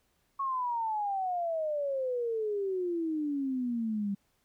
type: exponential sweep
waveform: sine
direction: down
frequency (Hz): 1108.7 to 196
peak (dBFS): -29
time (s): 0.39-4.15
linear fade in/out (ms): 10
effects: pink hiss -73 dBFS RMS until 4.44 s